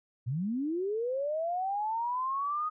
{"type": "linear sweep", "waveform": "sine", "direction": "up", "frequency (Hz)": [110, 1255], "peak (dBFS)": -29, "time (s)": [0.26, 2.7], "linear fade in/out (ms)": 20, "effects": []}